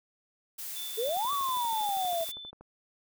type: noise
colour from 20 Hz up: blue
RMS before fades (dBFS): -39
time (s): 0.58-2.32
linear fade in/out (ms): 10
type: tone with tremolo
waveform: sine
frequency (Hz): 3520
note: A7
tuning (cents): 0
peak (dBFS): -38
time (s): 0.75-2.51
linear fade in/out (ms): 20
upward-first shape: sine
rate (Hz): 4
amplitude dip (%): 35
type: exponential two-way sweep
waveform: sine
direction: up then down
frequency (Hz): 421.6 to 1160 to 647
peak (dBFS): -28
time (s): 0.97-2.25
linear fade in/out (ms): 20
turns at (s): 1.32
type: click train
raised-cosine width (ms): 1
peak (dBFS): -36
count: 20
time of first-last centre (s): 1.09-2.61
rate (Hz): 12.5
effects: none